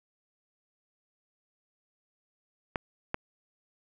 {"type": "clicks", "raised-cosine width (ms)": 0.5, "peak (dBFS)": -14, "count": 2, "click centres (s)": [2.758, 3.144], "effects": []}